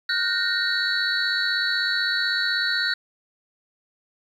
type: tone cluster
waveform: sine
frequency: 1433 / 1529 / 1846 / 3946 / 4397 Hz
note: F6 / G6 / A#6 / B7 / C#8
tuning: +44 / -44 / -17 / -2 / -15 cents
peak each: -27 dBFS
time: 0.09-2.94 s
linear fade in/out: 5 ms
effects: tanh soft clip ceiling -10 dBFS + 9-bit